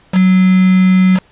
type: tone with quantisation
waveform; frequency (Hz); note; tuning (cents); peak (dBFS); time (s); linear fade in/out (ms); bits
sine; 186.2; F#3; +11; -6; 0.12-1.2; 50; 3
effects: pink hiss -49 dBFS RMS until 1.31 s + resampled to 8000 Hz